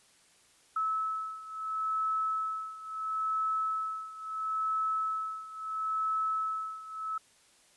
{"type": "beating tone pair", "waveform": "sine", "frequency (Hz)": [1300, 1300.74], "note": ["E6", "E6"], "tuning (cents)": [-24, -23], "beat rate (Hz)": 0.74, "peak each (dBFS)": [-32, -35], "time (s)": [0.76, 7.18], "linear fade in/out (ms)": 5, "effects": ["white hiss -63 dBFS RMS until 7.76 s", "resampled to 24000 Hz"]}